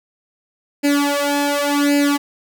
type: tone with flanger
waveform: sawtooth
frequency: 286.8 Hz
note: D4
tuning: 41 cents flat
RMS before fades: -17 dBFS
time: 0.83-2.18 s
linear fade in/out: 20 ms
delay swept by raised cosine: 0.42 to 2.32 ms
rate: 0.89 Hz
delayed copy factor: +0.95
effects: none